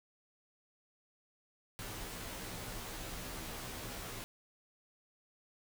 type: noise with comb filter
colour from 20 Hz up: pink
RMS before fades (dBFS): -44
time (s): 1.79-4.24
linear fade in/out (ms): 0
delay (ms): 14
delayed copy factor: -0.85
effects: none